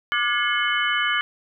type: tone cluster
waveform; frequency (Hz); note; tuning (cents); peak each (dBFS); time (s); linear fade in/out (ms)
sine; 1184 / 1437 / 1690 / 2165 / 3008; D6 / F6 / G#6 / C#7 / F#7; +14 / +49 / +30 / -41 / +28; -26; 0.12-1.21; 0
effects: none

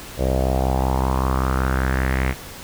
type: tone with low-pass filter sweep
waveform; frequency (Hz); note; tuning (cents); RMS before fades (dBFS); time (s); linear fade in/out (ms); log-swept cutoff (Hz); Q
sawtooth; 65.2; C2; -5; -20; 0.17-2.35; 50; 550 to 2200; 4.2
effects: pink hiss -37 dBFS RMS until 2.63 s

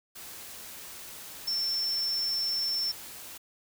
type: tone in noise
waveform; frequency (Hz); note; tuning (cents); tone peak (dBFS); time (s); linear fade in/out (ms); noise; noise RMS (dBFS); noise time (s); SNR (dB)
sine; 5390; E8; +38; -27; 1.47-2.92; 10; white; -44; 0.15-3.38; +14
effects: none

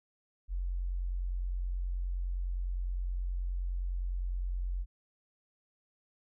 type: tone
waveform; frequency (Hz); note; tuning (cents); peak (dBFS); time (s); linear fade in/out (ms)
sine; 44.83; F1; +46; -31; 0.48-4.86; 50
effects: none

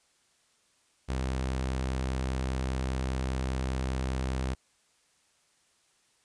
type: tone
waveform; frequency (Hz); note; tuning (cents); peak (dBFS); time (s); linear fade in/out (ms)
sawtooth; 65; C2; -11; -25; 1.08-4.55; 20
effects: white hiss -68 dBFS RMS until 6.24 s + resampled to 22050 Hz

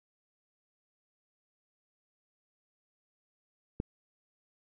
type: click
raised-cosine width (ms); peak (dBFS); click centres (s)
3; -19; 3.801
effects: none

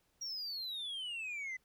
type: exponential sweep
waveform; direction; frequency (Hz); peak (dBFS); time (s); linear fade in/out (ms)
sine; down; 5700 to 2000; -36; 0.21-1.57; 10
effects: tanh soft clip ceiling -38 dBFS + pink hiss -75 dBFS RMS until 1.64 s

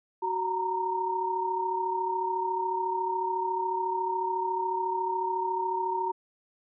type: tone cluster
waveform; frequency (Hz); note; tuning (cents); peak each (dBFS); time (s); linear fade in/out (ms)
sine; 373.4 / 921 / 955; F#4 / A#5 / A#5; +16 / -21 / +42; -33 / -28 / -36; 0.22-6.12; 10
effects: none

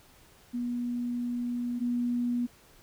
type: tone pair in turn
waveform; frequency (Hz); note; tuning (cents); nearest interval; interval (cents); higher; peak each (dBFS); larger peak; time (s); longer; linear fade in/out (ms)
sine; 242.1 / 242.1; B3 / B3; -34 / -34; unison; 0; neither; -29 / -26; second; 0.53-1.8 / 1.8-2.47; first; 20
effects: pink hiss -58 dBFS RMS until 2.82 s

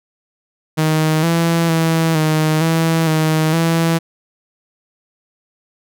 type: tone with pitch steps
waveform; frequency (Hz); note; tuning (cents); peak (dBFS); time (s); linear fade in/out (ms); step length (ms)
sawtooth; 156.7 / 167.1 / 163 / 155.9 / 163.3 / 157.3 / 165.2; D#3 / E3 / E3 / D#3 / E3 / D#3 / E3; +13 / +24 / -19 / +4 / -16 / +19 / +4; -9; 0.77-3.99; 20; 460
effects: none

